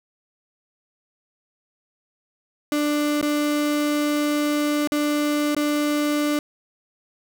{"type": "tone with dropouts", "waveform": "35% pulse", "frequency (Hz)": 295.4, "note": "D4", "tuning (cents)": 10, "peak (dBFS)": -18, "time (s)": [2.72, 6.39], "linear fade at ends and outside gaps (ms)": 1, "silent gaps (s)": [[3.213, 3.227], [4.874, 4.92], [5.548, 5.565]], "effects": []}